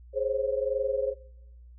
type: tone cluster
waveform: sine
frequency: 417.8 / 524 / 546 Hz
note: G#4 / C5 / C#5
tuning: +10 / +2 / -26 cents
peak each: -32 / -28 / -29 dBFS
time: 0.13-1.15 s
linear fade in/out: 50 ms
effects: noise-tail reverb RT60 0.9 s tail -22 dB re dry + added 60 Hz sine -47 dBFS peak until 1.78 s

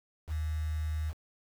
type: tone with quantisation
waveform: sine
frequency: 77.78 Hz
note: D#2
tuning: in tune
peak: -30 dBFS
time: 0.27-1.14 s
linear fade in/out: 50 ms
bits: 8
effects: none

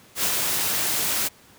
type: noise with ADSR envelope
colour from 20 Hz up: white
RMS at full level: -22 dBFS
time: 0.15-1.29 s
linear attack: 83 ms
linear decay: 75 ms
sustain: -2 dB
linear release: 22 ms
effects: pink hiss -52 dBFS RMS until 1.58 s + high-pass 80 Hz 12 dB/octave

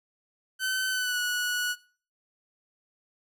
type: tone with pitch glide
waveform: sawtooth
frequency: 1526 to 1468.1 Hz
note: G6 to F#6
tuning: -47 to -14 cents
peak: -23 dBFS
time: 0.59-1.76 s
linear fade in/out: 50 ms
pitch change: -67 cents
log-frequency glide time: 0.9-1.18 s
effects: noise-tail reverb RT60 0.4 s tail -18 dB re dry

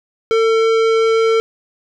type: tone with tanh clipping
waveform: sine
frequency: 449.5 Hz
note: A4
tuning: 37 cents sharp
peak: -13 dBFS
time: 0.31-1.4 s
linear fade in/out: 0 ms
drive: 17 dB
effects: none

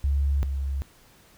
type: tone pair in turn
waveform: sine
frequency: 70 / 68.6 Hz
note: C#2 / C#2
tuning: +18 / -17 cents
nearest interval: unison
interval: 35 cents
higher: first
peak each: -20 / -25 dBFS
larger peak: first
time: 0.04-0.43 / 0.43-0.82 s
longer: neither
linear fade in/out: 0 ms
effects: pink hiss -56 dBFS RMS until 1.37 s

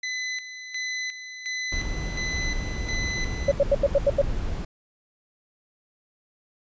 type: tone with tremolo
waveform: sawtooth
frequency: 2013 Hz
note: B6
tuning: 33 cents sharp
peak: -24 dBFS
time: 0.03-3.52 s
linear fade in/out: 5 ms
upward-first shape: square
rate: 1.4 Hz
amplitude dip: 65%
type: noise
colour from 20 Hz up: brown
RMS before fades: -29 dBFS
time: 1.72-4.65 s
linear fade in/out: 5 ms
type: tone bursts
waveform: sine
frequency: 562 Hz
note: C#5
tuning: 24 cents sharp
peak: -15 dBFS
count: 7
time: 3.48-4.217 s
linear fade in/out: 5 ms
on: 35 ms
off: 82 ms
effects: resampled to 16000 Hz

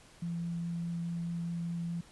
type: tone with vibrato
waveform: sine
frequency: 170 Hz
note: F3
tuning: 46 cents flat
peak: -33 dBFS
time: 0.22-2.01 s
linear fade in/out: 5 ms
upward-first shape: triangle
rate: 4.8 Hz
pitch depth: 8 cents each way
effects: pink hiss -58 dBFS RMS until 2.11 s + resampled to 24000 Hz

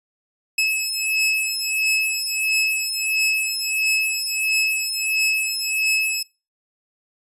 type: beating tone pair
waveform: sawtooth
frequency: 2587 / 2588.5 Hz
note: E7 / E7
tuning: -33 / -32 cents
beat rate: 1.5 Hz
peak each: -19 / -19 dBFS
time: 0.58-6.23 s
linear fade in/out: 5 ms
effects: noise-tail reverb RT60 0.3 s tail -25 dB re dry + resampled to 32000 Hz

